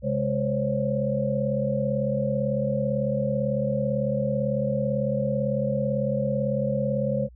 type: tone cluster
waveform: sine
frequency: 133.9 / 208 / 519 / 557 Hz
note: C3 / G#3 / C5 / C#5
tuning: +40 / +3 / -14 / +8 cents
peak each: -28 dBFS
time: 0.02-7.29 s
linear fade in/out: 50 ms
effects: added 60 Hz sine -46 dBFS peak until 7.35 s